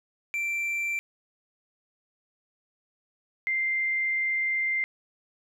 triangle / sine tone pair in turn, 2349 / 2092 Hz, D7 / C7, 0 / -1 cents, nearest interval major second, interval 201 cents, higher first, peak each -25 / -24 dBFS, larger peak second, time 0.34-0.99 / 3.47-4.84 s, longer second, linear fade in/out 0 ms, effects none

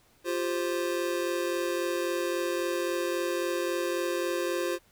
square chord, F suspended second, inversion none, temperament just, 349.2 / 392.9 / 523.8 Hz, F4 / G4 / C5, 0 / +4 / +2 cents, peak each -31 / -36 / -33 dBFS, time 0.24-4.79 s, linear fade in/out 50 ms, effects pink hiss -63 dBFS RMS until 4.91 s

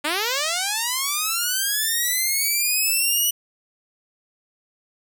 5% pulse linear sweep, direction up, 282.9 to 2960 Hz, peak -10 dBFS, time 0.04-3.31 s, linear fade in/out 10 ms, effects none

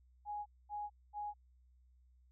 sine tone bursts, 830.6 Hz, G#5, in tune, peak -39 dBFS, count 3, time 0.25-1.34 s, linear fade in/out 50 ms, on 210 ms, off 230 ms, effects added 62 Hz sine -64 dBFS peak until 2.31 s

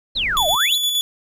sine exponential two-way sweep, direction down then up, 4376 to 587.3 to 4376 Hz, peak -18 dBFS, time 0.15-0.76 s, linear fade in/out 20 ms, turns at 0.48 s
brown noise, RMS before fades -34 dBFS, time 0.15-0.56 s, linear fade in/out 10 ms
40% pulse tone with tremolo, 3440 Hz, A7, 40 cents flat, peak -15 dBFS, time 0.37-1.01 s, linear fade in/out 0 ms, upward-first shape square, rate 8.6 Hz, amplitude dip 35%
effects none

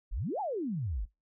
sine exponential two-way sweep, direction up then down, 32.7 to 886 to 41.61 Hz, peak -31 dBFS, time 0.11-1.06 s, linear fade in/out 20 ms, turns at 0.4 s, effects noise-tail reverb RT60 0.2 s tail -21 dB re dry

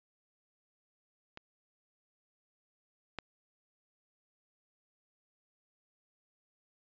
clicks, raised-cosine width 0.3 ms, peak -29 / -21 dBFS, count 2, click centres 1.374 / 3.187 s, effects resampled to 16000 Hz

